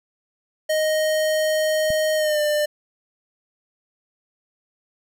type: tone with pitch glide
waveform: square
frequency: 622.3 to 597.6 Hz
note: D#5 to D5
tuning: 0 to +30 cents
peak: -19 dBFS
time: 0.69-2.66 s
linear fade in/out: 10 ms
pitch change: -70 cents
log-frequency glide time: 2.16-2.41 s
type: click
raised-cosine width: 5 ms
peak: -20 dBFS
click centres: 1.904 s
effects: none